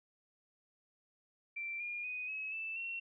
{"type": "tone with pitch steps", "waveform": "sine", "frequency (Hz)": [2349, 2419, 2492, 2566, 2643, 2722], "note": ["D7", "D#7", "D#7", "E7", "E7", "F7"], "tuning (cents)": [0, -49, 2, -47, 4, -45], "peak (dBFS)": -38, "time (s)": [1.56, 3], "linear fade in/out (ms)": 10, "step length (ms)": 240, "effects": []}